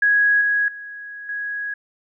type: tone with level steps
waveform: sine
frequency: 1661.2 Hz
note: G#6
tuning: in tune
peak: -13 / -16 / -32 / -24 dBFS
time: 0.02-1.74 s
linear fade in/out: 5 ms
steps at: 0.41 / 0.68 / 1.29 s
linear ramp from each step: 2 ms
effects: none

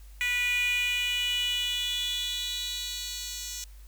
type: tone with high-pass filter sweep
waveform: 10% pulse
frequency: 490 Hz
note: B4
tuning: 14 cents flat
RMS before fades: -30 dBFS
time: 0.21-3.64 s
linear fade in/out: 0 ms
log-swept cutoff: 2200 to 5000 Hz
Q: 6.1
effects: added 50 Hz sine -45 dBFS peak until 3.87 s + white hiss -60 dBFS RMS until 3.87 s

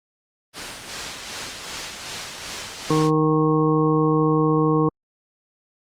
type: noise with tremolo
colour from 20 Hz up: white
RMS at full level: -27 dBFS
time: 0.53-3.11 s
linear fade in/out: 50 ms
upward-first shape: sine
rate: 2.6 Hz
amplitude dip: 40%
type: harmonic tone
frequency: 155.56 Hz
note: D#3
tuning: in tune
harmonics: 1 / 2 / 3 / 5 / 6 / 7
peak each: -21 / -20 / -21 / -33 / -33 / -25 dBFS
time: 2.9-4.89 s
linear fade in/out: 5 ms
effects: low-pass 6000 Hz 12 dB/octave + Opus 32 kbps

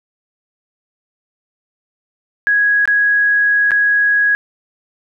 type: tone with dropouts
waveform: sine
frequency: 1661.2 Hz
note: G#6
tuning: in tune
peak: -10 dBFS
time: 2.47-4.35 s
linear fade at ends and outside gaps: 0 ms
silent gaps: 2.855-2.876 / 3.708-3.717 s
effects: none

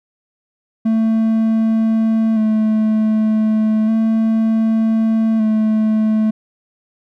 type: tone with vibrato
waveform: triangle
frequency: 220 Hz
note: A3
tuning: in tune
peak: -10 dBFS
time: 0.85-6.31 s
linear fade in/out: 10 ms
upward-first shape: square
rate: 0.33 Hz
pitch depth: 21 cents each way
effects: none

